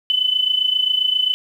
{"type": "tone with amplitude modulation", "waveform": "sine", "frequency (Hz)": 3014, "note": "F#7", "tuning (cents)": 31, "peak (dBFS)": -12, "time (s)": [0.1, 1.34], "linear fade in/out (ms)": 0, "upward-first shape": "sine", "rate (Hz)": 27.5, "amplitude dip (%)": 75, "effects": ["8-bit"]}